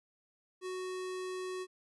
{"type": "tone", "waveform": "square", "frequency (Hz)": 370, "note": "F#4", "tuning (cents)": 0, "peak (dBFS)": -38, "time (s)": [0.61, 1.67], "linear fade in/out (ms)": 50, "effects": ["resampled to 24000 Hz"]}